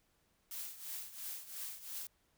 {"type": "noise with tremolo", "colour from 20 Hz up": "blue", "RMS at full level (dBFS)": -42, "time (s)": [0.51, 2.07], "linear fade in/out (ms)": 2, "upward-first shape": "triangle", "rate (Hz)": 2.9, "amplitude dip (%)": 80, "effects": ["pink hiss -75 dBFS RMS until 2.37 s"]}